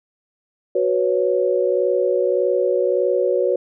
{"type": "chord", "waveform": "sine", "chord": "F# suspended fourth", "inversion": "none", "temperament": "just", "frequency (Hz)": [370, 493.3, 555], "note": ["F#4", "B4", "C#5"], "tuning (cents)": [0, -2, 2], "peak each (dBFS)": -20, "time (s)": [0.75, 3.56], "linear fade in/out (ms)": 5, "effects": []}